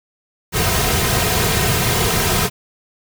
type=noise with comb filter; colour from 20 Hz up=pink; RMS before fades=-17 dBFS; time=0.52-2.5 s; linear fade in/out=50 ms; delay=3.5 ms; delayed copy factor=-0.7; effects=none